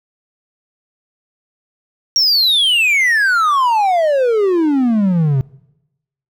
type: exponential sweep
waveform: triangle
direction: down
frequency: 5670 to 129.1 Hz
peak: -9 dBFS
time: 2.16-5.41 s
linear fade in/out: 0 ms
effects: noise-tail reverb RT60 0.9 s tail -22 dB re dry